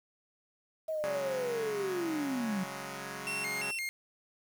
sine linear sweep, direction down, 643 to 180 Hz, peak -31 dBFS, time 0.88-2.64 s, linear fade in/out 10 ms
5% pulse chord, C# suspended fourth, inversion none, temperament equal, 138.59 / 185 / 207.7 Hz, C#3 / F#3 / G#3, 0 / 0 / 0 cents, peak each -32 dBFS, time 1.04-3.71 s, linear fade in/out 0 ms
40% pulse tone with vibrato, 2402 Hz, D7, 38 cents sharp, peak -33 dBFS, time 3.27-3.89 s, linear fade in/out 0 ms, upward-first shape square, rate 2.9 Hz, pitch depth 210 cents each way
effects 9-bit

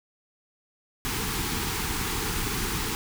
pink band-stop noise, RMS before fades -29 dBFS, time 1.05-2.95 s, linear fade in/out 0 ms, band 470 to 770 Hz, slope 96 dB/octave, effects none

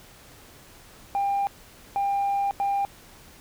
sine tone bursts at uneven times, 798 Hz, G5, 31 cents sharp, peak -20 dBFS, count 3, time 1.15-1.47 / 1.96-2.51 / 2.6-2.85 s, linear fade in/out 0 ms, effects tanh soft clip ceiling -20 dBFS + pink hiss -50 dBFS RMS until 3.4 s

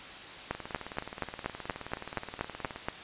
two click trains, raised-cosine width 0.5 ms, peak -15 / -24 dBFS, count 11 / 43, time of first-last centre 0.51-2.885 / 0.55-2.761 s, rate 4.21 / 19 Hz, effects white hiss -44 dBFS RMS until 3.03 s + resampled to 8000 Hz

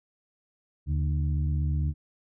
harmonic tone with a mistuned harmonic, 76.5 Hz, D#2, 29 cents flat, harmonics 1 / 2 / 3 / 4, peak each -25 / -29 / -42 / -44 dBFS, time 0.86-1.94 s, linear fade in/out 50 ms, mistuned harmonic 2, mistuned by -91 cents, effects none

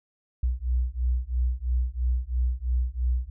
sine beating tone pair, 60.3 / 63.3 Hz, B1 / B1, -41 / +43 cents, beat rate 3 Hz, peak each -26 dBFS, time 0.43-3.3 s, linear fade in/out 5 ms, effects none

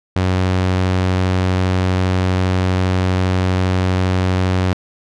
sawtooth tone, 92.5 Hz, F#2, in tune, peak -10 dBFS, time 0.16-4.73 s, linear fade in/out 0 ms, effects low-pass 5000 Hz 12 dB/octave

